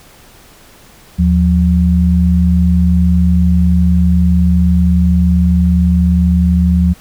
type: tone pair together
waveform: sine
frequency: 77.78 / 177.97 Hz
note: D#2 / F3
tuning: 0 / +33 cents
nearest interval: octave + major second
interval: 1433 cents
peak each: -10 dBFS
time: 1.18-6.94 s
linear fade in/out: 20 ms
effects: pink hiss -42 dBFS RMS until 7 s